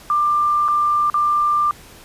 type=tone with dropouts; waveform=sine; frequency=1189 Hz; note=D6; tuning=21 cents sharp; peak=-14 dBFS; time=0.1-1.71 s; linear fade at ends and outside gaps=1 ms; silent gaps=0.681-0.685 / 1.1-1.142 s; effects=pink hiss -43 dBFS RMS until 2.04 s + resampled to 32000 Hz